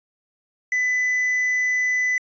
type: tone with quantisation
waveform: triangle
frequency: 2000 Hz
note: B6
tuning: 21 cents sharp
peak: -17 dBFS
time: 0.72-2.18 s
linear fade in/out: 2 ms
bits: 7
effects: resampled to 16000 Hz